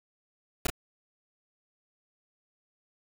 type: noise with echo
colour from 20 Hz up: pink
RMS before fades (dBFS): -26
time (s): 0.65-0.67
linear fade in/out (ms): 5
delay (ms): 32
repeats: 1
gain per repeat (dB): -4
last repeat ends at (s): 0.702
effects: none